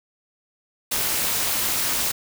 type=noise with amplitude modulation; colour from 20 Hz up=white; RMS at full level=-20 dBFS; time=0.91-2.12 s; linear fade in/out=10 ms; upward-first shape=sine; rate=285 Hz; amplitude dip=75%; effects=none